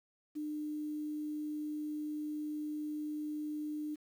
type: tone with quantisation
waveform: sine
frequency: 301.5 Hz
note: D4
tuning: 46 cents sharp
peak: -36 dBFS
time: 0.35-3.96 s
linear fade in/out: 20 ms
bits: 10
effects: none